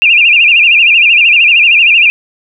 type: tone with vibrato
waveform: sine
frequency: 2584 Hz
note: E7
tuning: 35 cents flat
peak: -3 dBFS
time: 0.02-2.1 s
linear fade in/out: 0 ms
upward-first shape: sine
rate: 13 Hz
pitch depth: 150 cents each way
effects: none